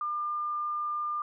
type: tone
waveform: sine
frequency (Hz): 1201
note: D6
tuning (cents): +38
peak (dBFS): -29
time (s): 0.01-1.22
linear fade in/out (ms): 2
effects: none